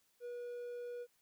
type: tone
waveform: triangle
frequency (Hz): 483.9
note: B4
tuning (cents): -35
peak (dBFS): -40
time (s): 0.2-1.07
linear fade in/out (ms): 50
effects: white hiss -75 dBFS RMS until 1.21 s